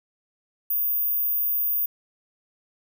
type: tone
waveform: sine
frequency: 14917 Hz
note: A#9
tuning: in tune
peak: -21 dBFS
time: 0.7-1.86 s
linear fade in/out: 5 ms
effects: none